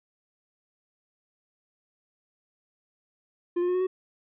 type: tone with pitch steps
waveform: triangle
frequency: 349.2 / 355.1 / 361.1 / 367.2 / 373.4 Hz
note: F4 / F4 / F#4 / F#4 / F#4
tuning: 0 / +29 / -42 / -13 / +16 cents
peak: -21 dBFS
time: 3.56-3.87 s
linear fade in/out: 10 ms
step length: 62 ms
effects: resampled to 8000 Hz